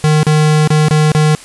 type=tone with dropouts; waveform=square; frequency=153.2 Hz; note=D#3; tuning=27 cents flat; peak=-8 dBFS; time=0.04-1.35 s; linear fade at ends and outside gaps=0 ms; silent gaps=0.231-0.267 / 0.675-0.704 / 0.884-0.909 / 1.118-1.149 s; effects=white hiss -35 dBFS RMS until 1.44 s + resampled to 24000 Hz